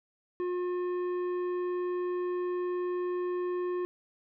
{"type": "tone with tanh clipping", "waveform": "sine", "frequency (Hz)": 358.1, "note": "F4", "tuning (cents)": 43, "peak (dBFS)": -31, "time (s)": [0.4, 3.85], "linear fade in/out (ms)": 0, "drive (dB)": 10, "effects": []}